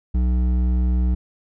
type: tone with hard clipping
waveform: sine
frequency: 61.6 Hz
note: B1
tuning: 4 cents flat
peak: -18 dBFS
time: 0.14-1.15 s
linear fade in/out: 10 ms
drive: 9 dB
effects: none